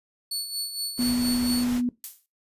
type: tone with tremolo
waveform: sawtooth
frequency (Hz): 4435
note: C#8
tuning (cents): 0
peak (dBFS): -23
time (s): 0.31-1.64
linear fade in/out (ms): 5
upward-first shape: sine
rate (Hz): 4.3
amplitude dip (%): 60
type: noise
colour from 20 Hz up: pink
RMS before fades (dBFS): -36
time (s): 0.97-1.82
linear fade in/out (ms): 50
type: tone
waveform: sine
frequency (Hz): 245.2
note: B3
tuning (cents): -12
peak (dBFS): -22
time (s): 0.99-1.89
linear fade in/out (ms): 2
type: noise with exponential decay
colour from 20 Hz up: violet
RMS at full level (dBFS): -29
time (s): 2.04-2.26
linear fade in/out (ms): 1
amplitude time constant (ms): 47
effects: noise-tail reverb RT60 0.2 s tail -18 dB re dry + resampled to 32000 Hz